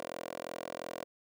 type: tone with high-pass filter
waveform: 10% pulse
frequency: 42.86 Hz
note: F1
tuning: 32 cents flat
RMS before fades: -42 dBFS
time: 0-1.04 s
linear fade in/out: 0 ms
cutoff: 480 Hz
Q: 3.3
effects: none